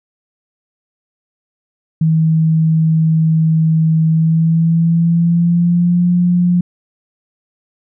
sine tone with pitch glide, 160.1 to 176.62 Hz, D#3 to F3, +50 to +20 cents, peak -9 dBFS, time 2.01-6.61 s, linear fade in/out 5 ms, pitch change +170 cents, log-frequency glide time 4.08-6.1 s, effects none

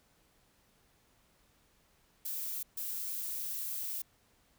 violet noise bursts at uneven times, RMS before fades -38 dBFS, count 2, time 2.25-2.63 / 2.77-4.02 s, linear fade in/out 5 ms, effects pink hiss -69 dBFS RMS until 4.58 s

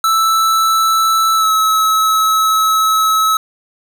square tone with pitch glide, 1318.5 to 1293.6 Hz, E6 to E6, 0 to -33 cents, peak -11 dBFS, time 0.04-3.37 s, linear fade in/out 2 ms, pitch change -33 cents, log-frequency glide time 1.35-1.5 s, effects none

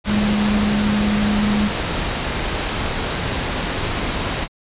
sine tone in noise, 208.2 Hz, G#3, 5 cents sharp, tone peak -16 dBFS, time 0.06-1.71 s, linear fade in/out 50 ms, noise pink, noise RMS -22 dBFS, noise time 0.04-4.48 s, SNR +3 dB, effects resampled to 8000 Hz

